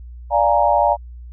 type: chord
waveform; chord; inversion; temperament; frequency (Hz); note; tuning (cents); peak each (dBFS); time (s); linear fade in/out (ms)
sine; Bb dominant seventh; first; equal; 587.3 / 698.5 / 830.6 / 932.3; D5 / F5 / Ab5 / Bb5; 0 / 0 / 0 / 0; -18; 0.3-0.97; 50
effects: added 60 Hz sine -33 dBFS peak until 1.32 s